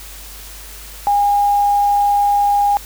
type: tone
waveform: sine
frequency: 814 Hz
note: G#5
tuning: 35 cents flat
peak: -11 dBFS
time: 1.07-2.77 s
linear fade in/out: 0 ms
effects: added 50 Hz sine -36 dBFS peak until 2.85 s + white hiss -36 dBFS RMS until 2.85 s